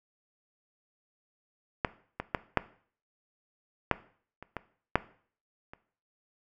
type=clicks; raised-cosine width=0.5 ms; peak=-10 / -17 / -11 / -7 / -7 / -28 / -19 / -6 / -29 dBFS; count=9; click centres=1.848 / 2.2 / 2.348 / 2.573 / 3.913 / 4.426 / 4.567 / 4.956 / 5.735 s; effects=noise-tail reverb RT60 0.5 s tail -17 dB re dry